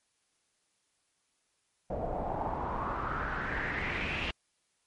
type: noise with low-pass filter sweep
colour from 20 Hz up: pink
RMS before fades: -34 dBFS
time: 1.9-4.31 s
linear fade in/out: 5 ms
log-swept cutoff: 610 to 2800 Hz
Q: 4.6
effects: white hiss -75 dBFS RMS until 4.86 s + MP3 48 kbps